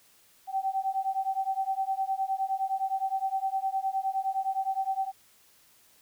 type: beating tone pair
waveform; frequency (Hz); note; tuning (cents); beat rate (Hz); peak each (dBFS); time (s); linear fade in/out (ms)
sine; 767 / 776.7; G5 / G5; -38 / -16; 9.7; -30; 0.47-5.12; 50
effects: white hiss -61 dBFS RMS until 6.01 s